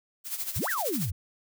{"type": "noise with tremolo", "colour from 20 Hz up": "blue", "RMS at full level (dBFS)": -31, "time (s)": [0.24, 1.11], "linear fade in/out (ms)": 50, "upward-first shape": "sine", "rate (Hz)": 13, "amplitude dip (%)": 70}
{"type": "exponential two-way sweep", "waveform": "sine", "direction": "up then down", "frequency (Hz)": [69.3, 1987, 79.1], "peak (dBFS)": -28, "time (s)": [0.56, 1.12], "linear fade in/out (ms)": 5, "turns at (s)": 0.69}
{"effects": []}